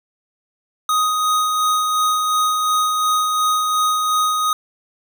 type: tone with tremolo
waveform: square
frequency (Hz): 1249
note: D#6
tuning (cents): +6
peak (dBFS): -15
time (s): 0.89-4.53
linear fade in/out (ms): 2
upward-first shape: sine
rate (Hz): 2.8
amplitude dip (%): 30
effects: none